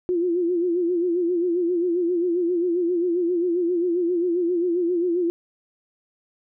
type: tone with vibrato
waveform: sine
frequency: 349.2 Hz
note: F4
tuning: in tune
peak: -19 dBFS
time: 0.09-5.3 s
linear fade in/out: 0 ms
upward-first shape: sine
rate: 7.5 Hz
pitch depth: 78 cents each way
effects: none